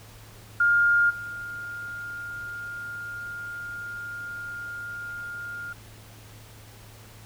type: tone with level steps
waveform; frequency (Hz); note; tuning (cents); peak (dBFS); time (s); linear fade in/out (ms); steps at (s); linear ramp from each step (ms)
sine; 1411; F6; +17; -17 / -33; 0.6-5.73; 5; 1.09; 20
effects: added 108 Hz sine -48 dBFS peak until 7.25 s + pink hiss -50 dBFS RMS until 7.25 s